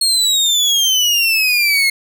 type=exponential sweep; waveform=30% pulse; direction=down; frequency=4300 to 2147 Hz; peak=-9 dBFS; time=0.01-1.9 s; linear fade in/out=5 ms; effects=none